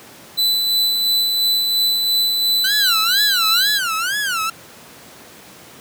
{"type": "tone with tremolo", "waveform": "45% pulse", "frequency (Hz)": 3996, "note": "B7", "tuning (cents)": 20, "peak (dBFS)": -14, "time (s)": [0.37, 3.79], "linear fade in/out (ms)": 20, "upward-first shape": "sine", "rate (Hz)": 2.9, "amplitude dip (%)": 30}
{"type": "tone with vibrato", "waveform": "sawtooth", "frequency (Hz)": 1480, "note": "F#6", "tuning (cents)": 0, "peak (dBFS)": -15, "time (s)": [2.64, 4.5], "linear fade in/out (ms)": 5, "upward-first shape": "sine", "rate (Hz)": 2.1, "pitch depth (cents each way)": 240}
{"effects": ["pink hiss -41 dBFS RMS until 5.8 s", "high-pass 150 Hz 12 dB/octave"]}